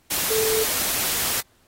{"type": "tone in noise", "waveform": "sine", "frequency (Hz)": 440, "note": "A4", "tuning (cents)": 0, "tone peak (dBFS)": -21, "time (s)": [0.3, 0.64], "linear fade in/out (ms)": 10, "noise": "white", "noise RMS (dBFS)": -24, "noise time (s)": [0.1, 1.41], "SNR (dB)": 0, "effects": ["pink hiss -61 dBFS RMS until 1.67 s", "AAC 48 kbps"]}